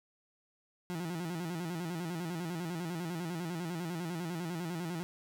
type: tone with vibrato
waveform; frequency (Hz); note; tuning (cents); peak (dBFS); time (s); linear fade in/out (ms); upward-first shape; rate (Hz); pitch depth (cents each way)
30% pulse; 170; F3; -46; -33; 0.9-5.03; 0; square; 10; 87
effects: none